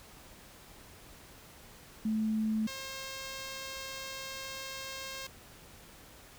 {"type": "tone pair in turn", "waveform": ["sine", "5% pulse"], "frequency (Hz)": [218, 534.6], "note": ["A3", "C5"], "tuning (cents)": [-16, 37], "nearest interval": "octave + major third", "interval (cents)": 1553, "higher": "second", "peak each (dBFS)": -28, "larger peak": "neither", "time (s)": [[2.05, 2.67], [2.67, 5.27]], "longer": "second", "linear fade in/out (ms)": 5, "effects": ["pink hiss -54 dBFS RMS until 6.38 s"]}